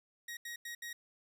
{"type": "tone bursts at uneven times", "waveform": "sawtooth", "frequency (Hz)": 1889, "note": "A#6", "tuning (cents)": 22, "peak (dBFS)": -38, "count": 4, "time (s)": [[0.28, 0.37], [0.45, 0.56], [0.65, 0.75], [0.82, 0.93]], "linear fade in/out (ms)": 5, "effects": []}